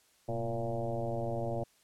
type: tone with frequency modulation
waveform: sine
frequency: 349.2 Hz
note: F4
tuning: in tune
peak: -31 dBFS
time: 0.28-1.64 s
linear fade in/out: 10 ms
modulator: 113 Hz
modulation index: 3.2
effects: white hiss -67 dBFS RMS until 1.83 s + low-pass 11000 Hz 12 dB/octave